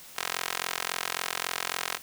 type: tone with high-pass filter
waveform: 15% pulse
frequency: 43.65 Hz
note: F1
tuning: in tune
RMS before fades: -33 dBFS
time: 0.16-1.98 s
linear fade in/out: 20 ms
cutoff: 1200 Hz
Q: 0.65
effects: white hiss -48 dBFS RMS until 2.02 s